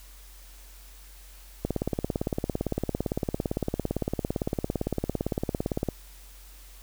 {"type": "click train", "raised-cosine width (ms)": 2, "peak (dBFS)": -13, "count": 76, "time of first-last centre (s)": [1.65, 5.887], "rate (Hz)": 17.7, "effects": ["added 46 Hz sine -47 dBFS peak until 6.82 s", "white hiss -53 dBFS RMS until 6.82 s"]}